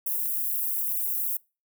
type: high-pass noise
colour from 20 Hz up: white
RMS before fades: -28 dBFS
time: 0.06-1.37 s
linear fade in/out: 5 ms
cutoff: 12000 Hz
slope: 24 dB/octave
effects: noise-tail reverb RT60 0.3 s tail -25 dB re dry

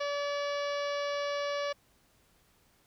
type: harmonic tone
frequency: 574 Hz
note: D5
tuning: 40 cents flat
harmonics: 1 / 2 / 3 / 4 / 5 / 6 / 7 / 8 / 9 / 10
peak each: -32 / -38 / -42 / -44 / -46 / -48 / -49 / -50 / -51 / -52 dBFS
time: 0-1.73 s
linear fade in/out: 10 ms
effects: pink hiss -67 dBFS RMS until 2.86 s

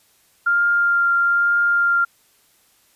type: tone with vibrato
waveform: sine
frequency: 1396.9 Hz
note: F6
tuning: in tune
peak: -14 dBFS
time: 0.46-2.05 s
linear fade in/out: 10 ms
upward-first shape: triangle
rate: 1.1 Hz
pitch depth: 11 cents each way
effects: white hiss -58 dBFS RMS until 2.95 s + resampled to 32000 Hz

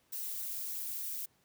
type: noise with flanger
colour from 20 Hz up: violet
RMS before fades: -39 dBFS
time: 0.12-1.26 s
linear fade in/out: 10 ms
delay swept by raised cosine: 0.49 to 2.99 ms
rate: 3.3 Hz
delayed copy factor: +0.6
effects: pink hiss -71 dBFS RMS until 1.44 s + high-pass 80 Hz 12 dB/octave

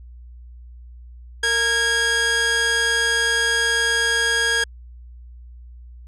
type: tone pair together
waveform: sawtooth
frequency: 459.6 / 1638 Hz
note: A#4 / G#6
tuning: -25 / -24 cents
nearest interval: octave + minor seventh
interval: 2201 cents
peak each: -23 / -14 dBFS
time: 1.43-4.64 s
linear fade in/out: 5 ms
effects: added 60 Hz sine -38 dBFS peak until 6.07 s + resampled to 22050 Hz

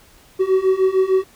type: beating tone pair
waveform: triangle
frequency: 374.5 / 381.1 Hz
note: F#4 / G4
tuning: +21 / -49 cents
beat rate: 6.6 Hz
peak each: -16 / -14 dBFS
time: 0.39-1.24 s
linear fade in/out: 20 ms
effects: pink hiss -50 dBFS RMS until 1.35 s

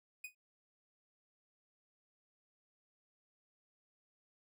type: tone with exponential decay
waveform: 45% pulse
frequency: 2489 Hz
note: D#7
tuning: in tune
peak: -40 dBFS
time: 0.24-0.35 s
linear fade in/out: 5 ms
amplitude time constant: 22 ms
effects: none

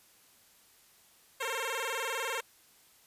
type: tone with vibrato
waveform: 10% pulse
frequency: 493.9 Hz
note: B4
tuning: in tune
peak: -24 dBFS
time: 1.4-2.41 s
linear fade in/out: 10 ms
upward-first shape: square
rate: 20 Hz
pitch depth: 140 cents each way
effects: white hiss -62 dBFS RMS until 3.06 s + resampled to 32000 Hz

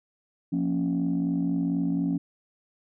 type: chord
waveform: sine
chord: Bb minor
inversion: second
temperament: equal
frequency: 174.61 / 233.1 / 277.2 Hz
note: F3 / Bb3 / Db4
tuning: 0 / 0 / 0 cents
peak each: -26 / -31 / -25 dBFS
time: 0.52-2.18 s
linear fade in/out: 10 ms
effects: tanh soft clip ceiling -18 dBFS

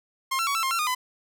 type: tone with pitch steps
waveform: sawtooth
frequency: 1063 / 1351 / 1123 / 1331 / 1062 / 1359 / 1225 / 1008 Hz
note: C6 / E6 / C#6 / E6 / C6 / F6 / D#6 / B5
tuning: +27 / +42 / +22 / +16 / +25 / -48 / -27 / +35 cents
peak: -20 dBFS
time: 0.31-0.95 s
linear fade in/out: 10 ms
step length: 80 ms
effects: none

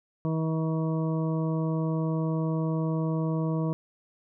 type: harmonic tone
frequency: 160 Hz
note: D#3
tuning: 49 cents sharp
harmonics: 1 / 2 / 3 / 4 / 6 / 7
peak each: -26 / -32 / -36 / -38 / -42 / -43 dBFS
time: 0.25-3.73 s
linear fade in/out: 0 ms
effects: none

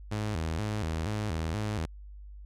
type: tone with vibrato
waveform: sawtooth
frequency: 92.4 Hz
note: F#2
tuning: 2 cents flat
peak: -26 dBFS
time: 0.11-1.86 s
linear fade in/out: 10 ms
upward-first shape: square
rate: 2.1 Hz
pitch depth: 240 cents each way
effects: added 50 Hz sine -43 dBFS peak until 2.45 s + low-pass 9000 Hz 12 dB/octave

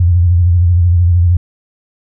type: tone with vibrato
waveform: sine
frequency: 87.31 Hz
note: F2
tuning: in tune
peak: -6 dBFS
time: 0-1.37 s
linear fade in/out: 5 ms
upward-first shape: sine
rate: 13 Hz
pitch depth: 69 cents each way
effects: none

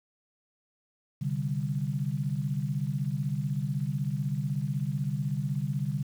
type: chord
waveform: sine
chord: C suspended second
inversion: none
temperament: equal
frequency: 130.81 / 146.83 / 196 Hz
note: C3 / D3 / G3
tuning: 0 / 0 / 0 cents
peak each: -32 / -30 / -35 dBFS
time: 1.21-6.03 s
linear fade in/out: 10 ms
effects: 9-bit

